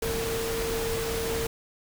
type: tone in noise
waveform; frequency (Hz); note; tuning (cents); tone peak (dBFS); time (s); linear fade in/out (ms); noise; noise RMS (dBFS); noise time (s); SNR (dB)
sine; 455.3; A#4; -41; -29; 0.02-1.47; 5; pink; -32; 0.02-1.47; 0
effects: none